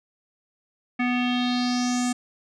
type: tone with low-pass filter sweep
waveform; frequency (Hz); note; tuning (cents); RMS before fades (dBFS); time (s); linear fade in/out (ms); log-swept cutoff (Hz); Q
square; 246.9; B3; 0; -24; 0.99-2.13; 10; 2200 to 8100; 4.3
effects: none